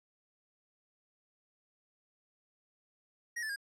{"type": "tone with pitch steps", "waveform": "square", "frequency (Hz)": [1887, 1750.5, 1623.9], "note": ["A#6", "A6", "G#6"], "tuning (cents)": [21, -9, -39], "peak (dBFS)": -36, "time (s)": [3.36, 3.561], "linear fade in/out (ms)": 10, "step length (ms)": 67, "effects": ["low-pass 11000 Hz 12 dB/octave"]}